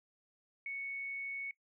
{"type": "tone", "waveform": "sine", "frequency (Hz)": 2217, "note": "C#7", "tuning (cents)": 0, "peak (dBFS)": -38, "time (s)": [0.66, 1.51], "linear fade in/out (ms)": 2, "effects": ["noise-tail reverb RT60 0.1 s tail -21 dB re dry"]}